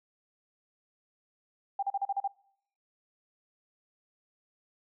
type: tone bursts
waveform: sine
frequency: 793 Hz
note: G5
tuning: 20 cents sharp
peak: -27 dBFS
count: 7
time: 1.79-2.277 s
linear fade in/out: 5 ms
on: 37 ms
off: 38 ms
effects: noise-tail reverb RT60 0.7 s tail -24 dB re dry